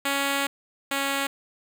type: tone pair in turn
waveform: 5% pulse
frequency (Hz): 278.4 / 276.5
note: C#4 / C#4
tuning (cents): +8 / -4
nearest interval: unison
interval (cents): 12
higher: first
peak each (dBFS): -12 / -13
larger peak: first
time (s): 0.05-0.47 / 0.91-1.27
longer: first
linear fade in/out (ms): 5
effects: none